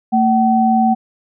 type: tone pair together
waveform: sine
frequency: 225.8 / 759.5 Hz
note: A3 / F#5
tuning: +45 / +45 cents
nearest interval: octave + major sixth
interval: 2100 cents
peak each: -13 dBFS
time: 0.12-0.95 s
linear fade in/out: 20 ms
effects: none